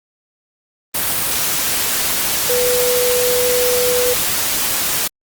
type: tone in noise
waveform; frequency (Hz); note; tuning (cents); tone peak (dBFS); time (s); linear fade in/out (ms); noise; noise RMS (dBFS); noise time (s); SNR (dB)
sine; 493.9; B4; 0; -15; 2.49-4.14; 10; white; -18; 0.94-5.08; 0
effects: Opus 32 kbps